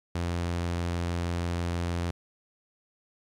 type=tone; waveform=sawtooth; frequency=86.3 Hz; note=F2; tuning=20 cents flat; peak=-24 dBFS; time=0.15-2.11 s; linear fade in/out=5 ms; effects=low-pass 8000 Hz 12 dB/octave + 11-bit